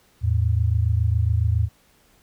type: tone pair together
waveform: sine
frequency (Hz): 81.8 / 109.03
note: E2 / A2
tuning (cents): -13 / -15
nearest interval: perfect fourth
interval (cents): 498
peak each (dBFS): -20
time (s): 0.21-1.69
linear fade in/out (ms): 50
effects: pink hiss -59 dBFS RMS until 2.22 s